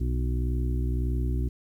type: harmonic tone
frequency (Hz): 61.74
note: B1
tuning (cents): 0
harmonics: 1 / 2 / 4 / 5 / 6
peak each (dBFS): -25 / -31 / -37 / -39 / -41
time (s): 0-1.49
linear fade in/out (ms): 10
effects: 10-bit